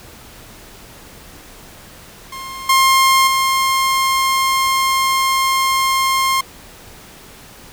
sawtooth tone with level steps, 1063 Hz, C6, 27 cents sharp, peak -24 / -6 / -10 dBFS, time 2.32-6.41 s, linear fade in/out 5 ms, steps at 2.69 / 3.27 s, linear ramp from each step 5 ms, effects pink hiss -40 dBFS RMS until 7.72 s

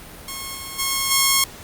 5% pulse tone with level steps, 1084 Hz, C#6, 39 cents flat, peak -17 / -19 / -8 / -3 dBFS, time 0.28-1.44 s, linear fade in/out 2 ms, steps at 0.54 / 0.78 / 1.1 s, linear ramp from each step 20 ms, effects pink hiss -40 dBFS RMS until 1.63 s + Opus 48 kbps

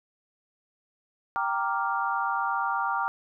sine chord, G minor seventh, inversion none, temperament equal, 784 / 932.3 / 1174.7 / 1396.9 Hz, G5 / Bb5 / D6 / F6, 0 / 0 / 0 / 0 cents, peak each -31 / -30 / -30 / -31 dBFS, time 1.36-3.08 s, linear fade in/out 0 ms, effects none

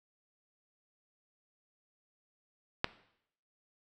click, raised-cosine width 0.3 ms, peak -11 dBFS, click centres 2.844 s, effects noise-tail reverb RT60 0.7 s tail -17 dB re dry

